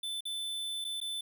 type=tone with dropouts; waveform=square; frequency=3520 Hz; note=A7; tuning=in tune; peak=-35 dBFS; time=0.03-1.21 s; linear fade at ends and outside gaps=5 ms; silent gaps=0.207-0.253 / 0.844-0.848 / 1.003-1.013 s; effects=none